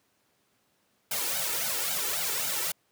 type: noise with flanger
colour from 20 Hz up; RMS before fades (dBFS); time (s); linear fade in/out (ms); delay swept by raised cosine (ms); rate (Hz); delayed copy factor
white; -30; 1.11-2.72; 5; 1.3 to 2.27; 3.7; +0.9
effects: pink hiss -70 dBFS RMS until 2.91 s + high-pass 150 Hz 12 dB/octave